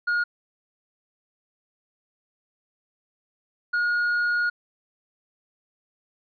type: tone pair in turn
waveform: triangle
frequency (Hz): 1432 / 1437.6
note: F6 / F6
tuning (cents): +43 / +50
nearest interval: unison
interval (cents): 7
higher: second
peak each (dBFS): -19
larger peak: neither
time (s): 0.07-0.24 / 3.73-4.5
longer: second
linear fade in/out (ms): 10
effects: resampled to 11025 Hz